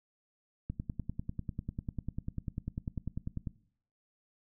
click train, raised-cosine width 5 ms, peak -23 dBFS, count 29, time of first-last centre 0.7-3.472 s, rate 10.1 Hz, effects noise-tail reverb RT60 0.6 s tail -20 dB re dry

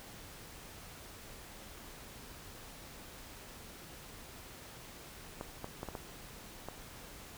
clicks, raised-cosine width 1 ms, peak -26 dBFS, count 6, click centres 5.411 / 5.644 / 5.831 / 5.887 / 5.952 / 6.686 s, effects pink hiss -51 dBFS RMS until 7.37 s

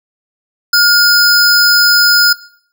square tone pair together, 1420 / 5060 Hz, F6 / D#8, +28 / +28 cents, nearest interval octave + minor seventh, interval 2200 cents, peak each -10 dBFS, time 0.73-2.33 s, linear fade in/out 5 ms, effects noise-tail reverb RT60 0.6 s tail -19 dB re dry

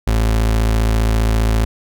35% pulse tone, 55 Hz, A1, in tune, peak -11 dBFS, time 0.07-1.65 s, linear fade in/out 5 ms, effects none

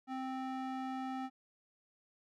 square tone with band-pass filter, 261.6 Hz, C4, in tune, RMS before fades -40 dBFS, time 0.07-1.3 s, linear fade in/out 50 ms, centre 740 Hz, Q 0.88, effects none

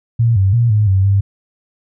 sine tone with pitch steps, 116.3 / 96.4 / 118.2 / 106 / 95.7 / 98.9 Hz, A#2 / G2 / A#2 / G#2 / G2 / G2, -4 / -28 / +24 / +36 / -41 / +16 cents, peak -9 dBFS, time 0.19-1.21 s, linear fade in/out 10 ms, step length 170 ms, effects none

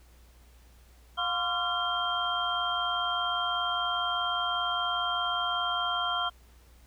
sine tone cluster, 710 / 1032 / 1137 / 1375 / 3182 Hz, F5 / C6 / C#6 / F6 / G7, +28 / -24 / +44 / -27 / +25 cents, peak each -34 / -35 / -38 / -31 / -32 dBFS, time 1.17-6.3 s, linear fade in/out 20 ms, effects added 60 Hz sine -54 dBFS peak until 6.86 s + pink hiss -62 dBFS RMS until 6.86 s

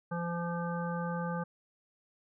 harmonic tone, 171.5 Hz, F3, 31 cents flat, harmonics 1 / 3 / 5 / 7 / 9, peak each -34 / -39 / -41 / -42 / -44 dBFS, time 0.11-1.44 s, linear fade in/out 10 ms, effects none

